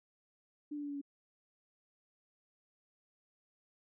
sine tone with pitch steps, 295.2 / 291.8 / 288.5 / 285.1 / 281.9 Hz, D4 / D4 / D4 / C#4 / C#4, +9 / -11 / -31 / +49 / +29 cents, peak -38 dBFS, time 0.71-1.015 s, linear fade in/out 10 ms, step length 61 ms, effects none

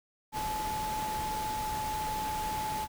sine tone in noise, 861 Hz, A5, 38 cents flat, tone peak -32 dBFS, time 0.32-2.88 s, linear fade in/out 50 ms, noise pink, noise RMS -39 dBFS, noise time 0.32-2.88 s, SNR +4 dB, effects none

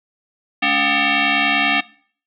sine tone with frequency modulation, 213.9 Hz, A3, 49 cents flat, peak -14 dBFS, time 0.62-1.81 s, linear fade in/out 10 ms, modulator 498 Hz, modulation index 6, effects noise-tail reverb RT60 0.5 s tail -21 dB re dry

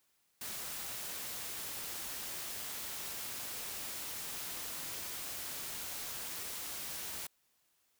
white noise, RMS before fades -42 dBFS, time 0.41-7.27 s, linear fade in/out 5 ms, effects white hiss -75 dBFS RMS until 7.99 s

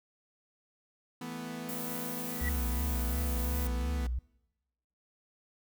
sawtooth chord, E suspended fourth, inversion none, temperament equal, 164.81 / 220 / 246.9 Hz, E3 / A3 / B3, 0 / 0 / 0 cents, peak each -40 / -41 / -36 dBFS, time 1.21-4.07 s, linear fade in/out 5 ms
violet noise, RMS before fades -40 dBFS, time 1.69-3.67 s, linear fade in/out 0 ms
sine tone with exponential growth, 1947 Hz, B6, 25 cents flat, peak -31 dBFS, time 2.33-2.49 s, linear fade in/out 5 ms, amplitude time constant 34 ms
sine tone with vibrato, 65.41 Hz, C2, in tune, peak -30 dBFS, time 2.41-4.19 s, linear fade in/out 5 ms, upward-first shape sine, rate 2.8 Hz, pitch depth 140 cents each way
effects noise-tail reverb RT60 1.0 s tail -25 dB re dry

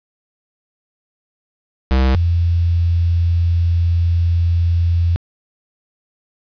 square / sine tone pair in turn, 65.41 / 85.33 Hz, C2 / F2, 0 / -40 cents, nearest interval perfect fourth, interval 460 cents, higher second, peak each -12 dBFS, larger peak neither, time 1.91-2.15 / 2.15-5.16 s, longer second, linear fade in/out 0 ms, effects resampled to 11025 Hz + 7-bit

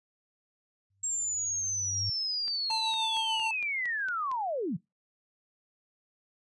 sine tone with exponential growth, 98 Hz, G2, in tune, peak -32 dBFS, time 0.9-2.1 s, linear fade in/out 5 ms, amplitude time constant 260 ms
sine linear sweep, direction down, 7550 to 137.4 Hz, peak -29 dBFS, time 1.03-4.77 s, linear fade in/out 10 ms
click train, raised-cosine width 0.2 ms, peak -29 dBFS, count 9, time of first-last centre 2.48-4.315 s, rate 4.36 Hz
square tone with tremolo, 890 Hz, A5, 20 cents sharp, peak -30 dBFS, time 2.7-3.51 s, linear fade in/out 2 ms, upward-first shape triangle, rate 6.8 Hz, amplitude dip 45%
effects noise-tail reverb RT60 0.2 s tail -24 dB re dry + resampled to 24000 Hz

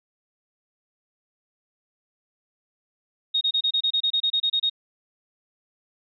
sine tone bursts, 3729 Hz, A#7, in tune, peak -19 dBFS, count 14, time 3.34-4.698 s, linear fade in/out 10 ms, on 71 ms, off 28 ms, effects none

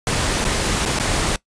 pink noise with dropouts, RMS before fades -20 dBFS, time 0.07-1.36 s, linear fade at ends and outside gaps 1 ms, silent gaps 0.443-0.45 / 0.853-0.859 / 0.988-0.998 s, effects noise-tail reverb RT60 0.1 s tail -20 dB re dry + resampled to 22050 Hz

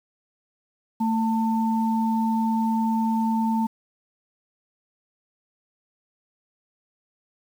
sine tone pair together, 223.8 / 895 Hz, A3 / A5, +30 / +29 cents, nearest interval 2 octaves, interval 2399 cents, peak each -21 / -26 dBFS, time 1-3.67 s, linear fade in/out 10 ms, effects 8-bit

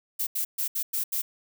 violet noise bursts at uneven times, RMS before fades -28 dBFS, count 6, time 0.19-0.27 / 0.35-0.45 / 0.58-0.68 / 0.75-0.83 / 0.93-1.04 / 1.12-1.22 s, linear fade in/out 10 ms, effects none

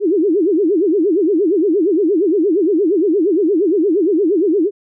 sine tone with vibrato, 360.3 Hz, F#4, 46 cents flat, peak -11 dBFS, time 0-4.71 s, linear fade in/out 50 ms, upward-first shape sine, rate 8.6 Hz, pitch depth 280 cents each way, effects none

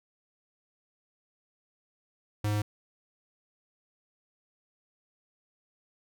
square tone, 104.7 Hz, G#2, 15 cents sharp, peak -27 dBFS, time 2.44-2.62 s, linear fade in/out 5 ms, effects none

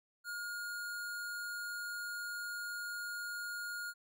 square tone, 1427 Hz, F6, 37 cents sharp, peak -40 dBFS, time 0.24-3.94 s, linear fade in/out 50 ms, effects none

